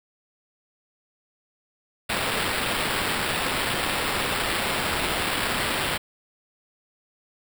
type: noise with sample-and-hold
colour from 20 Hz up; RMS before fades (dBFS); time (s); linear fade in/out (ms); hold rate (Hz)
white; -26; 2.09-5.98; 10; 6300
effects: none